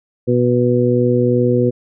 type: harmonic tone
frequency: 122.7 Hz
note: B2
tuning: 11 cents flat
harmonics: 1 / 2 / 3 / 4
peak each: -17 / -17 / -17 / -17 dBFS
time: 0.27-1.71 s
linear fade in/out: 20 ms
effects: none